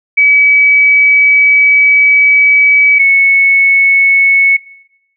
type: tone pair in turn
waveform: sine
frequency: 2282 / 2206 Hz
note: C#7 / C#7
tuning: +50 / -9 cents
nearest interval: minor second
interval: 59 cents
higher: first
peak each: -4 dBFS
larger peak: neither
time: 0.17-2.99 / 2.99-4.57 s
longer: first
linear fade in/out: 10 ms
effects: noise-tail reverb RT60 0.8 s tail -21 dB re dry